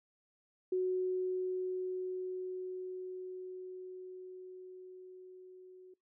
sine tone with level ramp, 369.3 Hz, F#4, 3 cents flat, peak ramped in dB -29 to -52 dBFS, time 0.72-5.94 s, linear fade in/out 5 ms, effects noise-tail reverb RT60 0.2 s tail -23 dB re dry

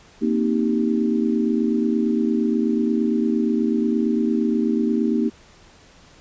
sine chord, C minor seventh, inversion third, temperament equal, 233.1 / 261.6 / 311.1 / 392 Hz, Bb3 / C4 / Eb4 / G4, 0 / 0 / 0 / 0 cents, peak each -20 / -26 / -23 / -26 dBFS, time 0.21-5.3 s, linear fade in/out 20 ms, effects pink hiss -50 dBFS RMS until 6.2 s + resampled to 16000 Hz

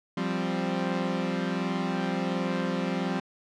sawtooth chord, F suspended second, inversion none, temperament equal, 174.61 / 196 / 261.6 Hz, F3 / G3 / C4, 0 / 0 / 0 cents, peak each -27 / -27 / -28 dBFS, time 0.17-3.2 s, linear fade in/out 5 ms, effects low-pass 4000 Hz 12 dB/octave

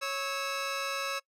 15% pulse tone pair together, 551.5 / 1302 Hz, C#5 / E6, -9 / -22 cents, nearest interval octave + minor third, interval 1487 cents, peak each -28 dBFS, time 0.01-1.2 s, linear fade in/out 20 ms, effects noise-tail reverb RT60 0.1 s tail -22 dB re dry + low-pass 10000 Hz 12 dB/octave

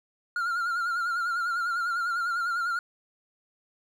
triangle tone with vibrato, 1396.9 Hz, F6, in tune, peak -24 dBFS, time 0.36-2.79 s, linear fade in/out 2 ms, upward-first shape sine, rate 10 Hz, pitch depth 65 cents each way, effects none

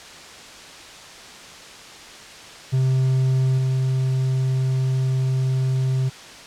triangle tone with level steps, 130.81 Hz, C3, in tune, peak -14 / -16 dBFS, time 2.72-6.1 s, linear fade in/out 20 ms, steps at 3.58 s, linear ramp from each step 2 ms, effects white hiss -40 dBFS RMS until 6.46 s + low-pass 6000 Hz 12 dB/octave

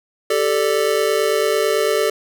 square chord, G suspended second, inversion none, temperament just, 392 / 441 / 588 Hz, G4 / A4 / D5, 0 / +4 / +2 cents, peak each -22 / -19 / -22 dBFS, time 0.3-2.1 s, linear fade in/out 5 ms, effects none

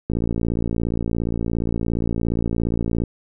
click train, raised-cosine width 3 ms, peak -10 dBFS, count 169, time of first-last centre 0.1-3.037 s, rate 57.2 Hz, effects none

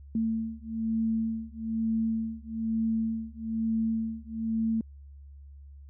sine beating tone pair, 223.5 / 224.6 Hz, A3 / A3, +27 / +36 cents, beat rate 1.1 Hz, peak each -30 / -30 dBFS, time 0.15-4.81 s, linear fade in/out 2 ms, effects added 70 Hz sine -45 dBFS peak until 5.89 s

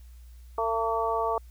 harmonic tone with a mistuned harmonic, 225.8 Hz, A3, 45 cents sharp, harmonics 2 / 3 / 4 / 5, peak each -30 / -30 / -30 / -30 dBFS, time 0.58-1.38 s, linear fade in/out 2 ms, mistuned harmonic 5, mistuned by +18 cents, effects added 60 Hz sine -45 dBFS peak until 1.5 s + white hiss -64 dBFS RMS until 1.5 s

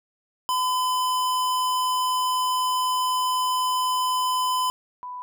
square / sine tone pair in turn, 1012 / 993.5 Hz, B5 / B5, +42 / +10 cents, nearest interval unison, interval 32 cents, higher first, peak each -22 / -32 dBFS, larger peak first, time 0.49-4.7 / 5.03-5.22 s, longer first, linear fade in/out 0 ms, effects none

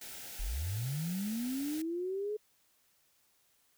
white band-stop noise, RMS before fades -46 dBFS, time 0.01-1.82 s, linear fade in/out 5 ms, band 920 to 1300 Hz, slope 96 dB/octave
sine linear sweep, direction up, 33.01 to 430 Hz, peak -33 dBFS, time 0.39-2.37 s, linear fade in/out 10 ms
effects white hiss -71 dBFS RMS until 3.77 s

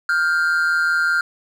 triangle tone pair together, 1402.9 / 1568 Hz, F6 / G6, +7 / 0 cents, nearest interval major second, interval 193 cents, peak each -15 / -20 dBFS, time 0.09-1.21 s, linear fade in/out 2 ms, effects none

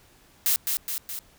blue noise with echo, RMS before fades -22 dBFS, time 0.46-0.56 s, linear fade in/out 0 ms, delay 210 ms, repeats 3, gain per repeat -4 dB, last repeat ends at 1.19 s, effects pink hiss -57 dBFS RMS until 1.38 s

